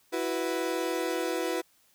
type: chord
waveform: 35% pulse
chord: E suspended second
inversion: none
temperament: equal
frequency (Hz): 329.6 / 370 / 493.9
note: E4 / F#4 / B4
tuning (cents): 0 / 0 / 0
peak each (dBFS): -31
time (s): 0.12-1.62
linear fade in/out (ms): 20
effects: white hiss -65 dBFS RMS until 1.94 s